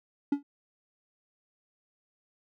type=tone with exponential decay; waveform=triangle; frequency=284.3 Hz; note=C#4; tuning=44 cents sharp; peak=-18 dBFS; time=0.32-0.43 s; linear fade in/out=5 ms; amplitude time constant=23 ms; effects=none